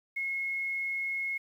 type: tone with quantisation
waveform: sine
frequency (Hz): 2169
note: C#7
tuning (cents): -38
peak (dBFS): -30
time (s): 0.16-1.38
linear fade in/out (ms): 10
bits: 10
effects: none